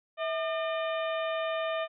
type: harmonic tone with a mistuned harmonic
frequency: 604 Hz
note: D5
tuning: 48 cents sharp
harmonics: 1 / 2 / 3 / 4 / 5 / 6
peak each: -30 / -36 / -40 / -42 / -44 / -46 dBFS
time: 0.17-1.88 s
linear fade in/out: 50 ms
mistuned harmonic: 1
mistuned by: +120 cents
effects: none